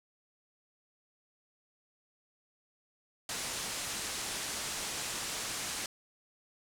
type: low-pass noise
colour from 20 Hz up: white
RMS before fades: -38 dBFS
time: 3.29-5.86 s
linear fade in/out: 2 ms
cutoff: 9400 Hz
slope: 24 dB/octave
effects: none